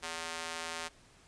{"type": "tone with high-pass filter", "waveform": "square", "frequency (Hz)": 82.41, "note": "E2", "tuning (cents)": 0, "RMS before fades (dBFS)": -40, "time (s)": [0.02, 0.89], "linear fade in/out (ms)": 20, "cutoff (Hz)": 870, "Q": 0.51, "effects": ["pink hiss -61 dBFS RMS until 1.27 s", "resampled to 22050 Hz"]}